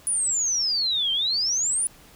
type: exponential two-way sweep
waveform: sine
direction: down then up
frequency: 9956 to 3096 to 9956 Hz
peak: -21 dBFS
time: 0.07-1.87 s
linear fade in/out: 0 ms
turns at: 1.12 s
effects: pink hiss -51 dBFS RMS until 2.15 s